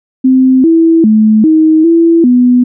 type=tone with pitch steps; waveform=sine; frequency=259.9 / 328.3 / 216.4 / 315.2 / 333.3 / 247.5 Hz; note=C4 / E4 / A3 / D#4 / E4 / B3; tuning=-11 / -7 / -29 / +23 / +19 / +4 cents; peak=-3 dBFS; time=0.24-2.64 s; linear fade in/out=10 ms; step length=400 ms; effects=none